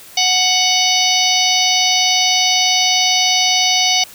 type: harmonic tone with a mistuned harmonic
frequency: 740 Hz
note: F#5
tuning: in tune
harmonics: 1 / 3 / 4 / 5 / 6 / 7 / 8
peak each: -20 / -20 / -18 / -20 / -19 / -22 / -19 dBFS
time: 0.17-4.04 s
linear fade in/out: 5 ms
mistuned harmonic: 6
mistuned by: +43 cents
effects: white hiss -39 dBFS RMS until 4.14 s